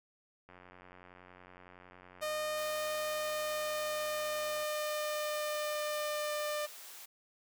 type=click train; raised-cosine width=0.5 ms; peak=-39 dBFS; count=377; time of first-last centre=0.49-4.631 s; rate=90.8 Hz
type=tone with pitch glide; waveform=sawtooth; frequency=612 to 598.7 Hz; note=D#5 to D5; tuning=-29 to +33 cents; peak=-30 dBFS; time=2.21-6.67 s; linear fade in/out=20 ms; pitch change=-38 cents; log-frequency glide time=2.98-6.41 s
type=high-pass noise; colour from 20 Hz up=white; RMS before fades=-50 dBFS; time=2.57-7.06 s; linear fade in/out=10 ms; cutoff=480 Hz; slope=12 dB/octave
effects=none